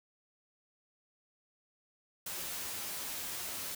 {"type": "noise with comb filter", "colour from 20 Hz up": "white", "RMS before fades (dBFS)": -40, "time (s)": [2.26, 3.75], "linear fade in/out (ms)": 5, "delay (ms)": 11, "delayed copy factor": 0.5, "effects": []}